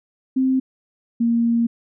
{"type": "tone pair in turn", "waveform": "sine", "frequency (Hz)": [261.7, 233.1], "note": ["C4", "A#3"], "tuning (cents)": [0, 0], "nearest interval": "major second", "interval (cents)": 200, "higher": "first", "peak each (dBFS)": -15, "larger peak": "neither", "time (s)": [[0.36, 0.6], [1.2, 1.67]], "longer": "second", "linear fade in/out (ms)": 10, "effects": []}